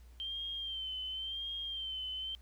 sine tone with vibrato, 3136 Hz, G7, in tune, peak -37 dBFS, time 0.2-2.35 s, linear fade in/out 0 ms, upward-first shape sine, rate 0.93 Hz, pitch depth 56 cents each way, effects added 60 Hz sine -53 dBFS peak until 2.41 s + pink hiss -68 dBFS RMS until 2.41 s

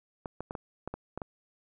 clicks, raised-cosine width 1 ms, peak -22 dBFS, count 8, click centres 0.258 / 0.406 / 0.509 / 0.552 / 0.876 / 0.94 / 1.176 / 1.218 s, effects none

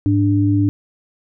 sine tone pair together, 103.83 / 293.7 Hz, G#2 / D4, 0 / 0 cents, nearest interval octave + tritone, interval 1800 cents, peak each -15 dBFS, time 0.06-0.69 s, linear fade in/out 0 ms, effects none

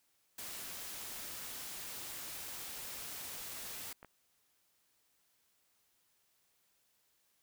white noise, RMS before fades -45 dBFS, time 0.38-3.93 s, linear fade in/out 5 ms
clicks, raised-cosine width 0.5 ms, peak -37 dBFS, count 2, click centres 4.029 / 4.047 s
effects white hiss -75 dBFS RMS until 7.42 s

